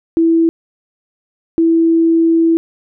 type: tone pair in turn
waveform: sine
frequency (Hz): 329.6 / 329.6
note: E4 / E4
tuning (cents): 0 / 0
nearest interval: unison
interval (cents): 0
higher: neither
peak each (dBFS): -8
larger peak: neither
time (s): 0.17-0.49 / 1.58-2.57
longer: second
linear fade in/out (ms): 0
effects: none